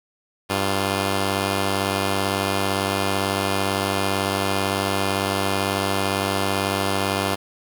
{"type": "tone pair together", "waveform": "5% pulse", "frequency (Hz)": [97.91, 349.4], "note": ["G2", "F4"], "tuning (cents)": [-2, 1], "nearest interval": "octave + minor seventh", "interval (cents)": 2203, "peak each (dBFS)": [-10, -16], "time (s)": [0.49, 7.36], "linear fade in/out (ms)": 20, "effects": []}